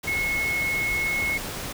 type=tone in noise; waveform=sine; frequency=2180 Hz; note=C#7; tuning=29 cents flat; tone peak=-23 dBFS; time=0.07-1.38 s; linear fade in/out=10 ms; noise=pink; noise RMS=-33 dBFS; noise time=0.03-1.73 s; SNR=+7 dB; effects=none